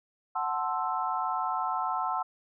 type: chord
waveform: sine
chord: F# half-diminished seventh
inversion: none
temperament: equal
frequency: 740 / 880 / 1046.5 / 1318.5 Hz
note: F#5 / A5 / C6 / E6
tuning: 0 / 0 / 0 / 0 cents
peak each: -33 dBFS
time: 0.35-2.23 s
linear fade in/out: 10 ms
effects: none